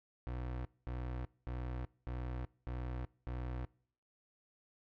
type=tone bursts; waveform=30% pulse; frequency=61.9 Hz; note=B1; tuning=5 cents sharp; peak=-36 dBFS; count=6; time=0.27-3.65 s; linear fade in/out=0 ms; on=380 ms; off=220 ms; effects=noise-tail reverb RT60 0.6 s tail -24 dB re dry + low-pass 2000 Hz 12 dB/octave